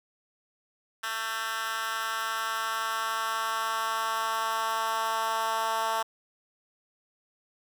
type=tone with high-pass filter sweep; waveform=10% pulse; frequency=223.6 Hz; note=A3; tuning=28 cents sharp; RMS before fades=-30 dBFS; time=1.03-6.03 s; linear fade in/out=10 ms; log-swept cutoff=1600 to 850 Hz; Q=2; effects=none